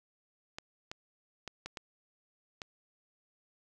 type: clicks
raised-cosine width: 0.2 ms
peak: -23 dBFS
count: 6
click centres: 0.585 / 0.915 / 1.477 / 1.66 / 1.772 / 2.618 s
effects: none